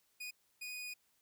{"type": "tone bursts at uneven times", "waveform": "sawtooth", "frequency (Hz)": 2476, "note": "D#7", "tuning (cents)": -9, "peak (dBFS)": -39, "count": 2, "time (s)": [[0.2, 0.31], [0.61, 0.94]], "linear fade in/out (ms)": 10, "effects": ["white hiss -75 dBFS RMS until 1.21 s"]}